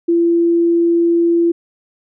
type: tone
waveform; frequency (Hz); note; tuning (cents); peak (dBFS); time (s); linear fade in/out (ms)
sine; 339.3; F4; -50; -10; 0.08-1.52; 10
effects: none